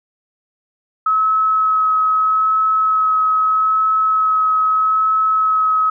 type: tone with vibrato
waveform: sine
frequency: 1285 Hz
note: E6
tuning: 45 cents flat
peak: -12 dBFS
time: 1.06-5.9 s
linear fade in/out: 5 ms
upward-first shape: sine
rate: 0.79 Hz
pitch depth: 10 cents each way
effects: none